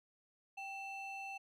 triangle ring-modulated tone, 1726 Hz, A6, 34 cents flat, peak -38 dBFS, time 0.57-1.38 s, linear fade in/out 10 ms, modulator 943 Hz, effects none

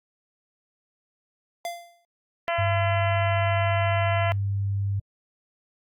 square tone with exponential decay, 690 Hz, F5, 21 cents flat, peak -27 dBFS, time 1.65-2.05 s, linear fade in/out 1 ms, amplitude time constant 85 ms
harmonic tone, 339.3 Hz, F4, 50 cents flat, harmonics 2 / 3 / 4 / 5 / 6 / 7 / 8 / 9, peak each -25 / -32 / -34 / -35 / -33 / -38 / -37 / -39 dBFS, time 2.48-4.32 s, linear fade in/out 0 ms
sine tone, 99.4 Hz, G2, 25 cents sharp, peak -23 dBFS, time 2.58-5 s, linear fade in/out 10 ms
effects Opus 48 kbps

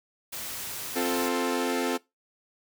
white noise, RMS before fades -36 dBFS, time 0.32-1.29 s, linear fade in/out 10 ms
sawtooth chord, F major, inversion second, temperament equal, 261.6 / 349.2 / 440 Hz, C4 / F4 / A4, 0 / 0 / 0 cents, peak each -25 / -27 / -26 dBFS, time 0.95-1.98 s, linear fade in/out 20 ms
effects noise-tail reverb RT60 0.2 s tail -21 dB re dry

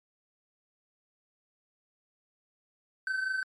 triangle tone pair together, 1530 / 1554.9 Hz, G6 / G6, -42 / -15 cents, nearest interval unison, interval 27 cents, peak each -28 / -35 dBFS, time 3.07-3.43 s, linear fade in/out 2 ms, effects MP3 48 kbps

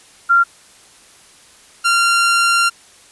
sine / sawtooth tone pair in turn, 1383 / 1383 Hz, F6 / F6, -17 / -17 cents, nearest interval unison, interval 0 cents, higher neither, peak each -8 dBFS, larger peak neither, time 0.29-0.44 / 1.84-2.7 s, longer second, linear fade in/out 20 ms, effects white hiss -46 dBFS RMS until 3.11 s + resampled to 24000 Hz

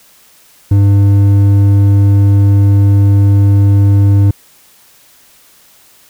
sine tone with hard clipping, 100 Hz, G2, 35 cents sharp, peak -6 dBFS, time 0.71-4.31 s, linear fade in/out 5 ms, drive 6 dB, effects white hiss -45 dBFS RMS until 6.09 s

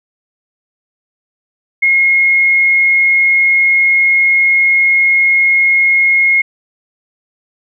sine tone, 2155 Hz, C#7, 49 cents flat, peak -7 dBFS, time 1.82-6.42 s, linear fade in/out 10 ms, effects none

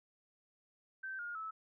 sine tone with pitch steps, 1551 / 1422.3 / 1304.2 Hz, G6 / F6 / E6, -19 / +31 / -19 cents, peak -40 dBFS, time 1.03-1.51 s, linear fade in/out 10 ms, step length 160 ms, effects none

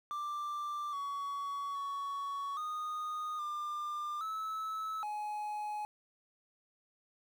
triangle tone with pitch steps, 1180 / 1126 / 1119 / 1234 / 1196 / 1301 / 841 Hz, D6 / C#6 / C#6 / D#6 / D6 / E6 / G#5, +8 / +27 / +16 / -15 / +31 / -23 / +22 cents, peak -34 dBFS, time 0.11-5.85 s, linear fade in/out 0 ms, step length 820 ms, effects 10-bit

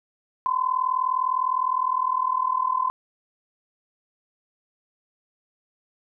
sine tone with amplitude modulation, 1025 Hz, C6, 36 cents flat, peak -17 dBFS, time 0.46-2.9 s, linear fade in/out 0 ms, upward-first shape sine, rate 39.8 Hz, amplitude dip 85%, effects none

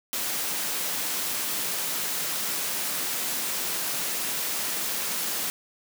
white high-pass noise, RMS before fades -29 dBFS, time 0.13-5.5 s, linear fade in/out 0 ms, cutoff 140 Hz, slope 24 dB/octave, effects none

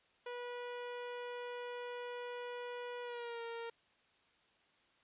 sawtooth tone with pitch glide, 487.4 to 463.5 Hz, B4 to A#4, -23 to -10 cents, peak -38 dBFS, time 0.26-3.7 s, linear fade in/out 5 ms, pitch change -87 cents, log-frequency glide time 3.02-3.42 s, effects white hiss -71 dBFS RMS until 5.03 s + resampled to 8000 Hz

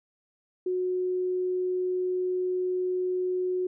sine tone, 365.9 Hz, F#4, 19 cents flat, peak -25 dBFS, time 0.66-3.67 s, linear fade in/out 5 ms, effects none

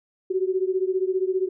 sine beating tone pair, 370 / 385 Hz, F#4 / G4, 0 / -31 cents, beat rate 15 Hz, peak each -23 / -25 dBFS, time 0.3-1.49 s, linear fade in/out 10 ms, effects none

